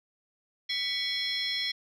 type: tone cluster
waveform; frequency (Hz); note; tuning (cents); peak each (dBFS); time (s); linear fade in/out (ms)
sine; 1979 / 2237 / 3340 / 4155 / 5360; B6 / C#7 / G#7 / C8 / E8; +3 / +15 / +9 / -13 / +28; -37 / -37 / -31 / -34 / -35; 0.69-1.72; 10
effects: tanh soft clip ceiling -21 dBFS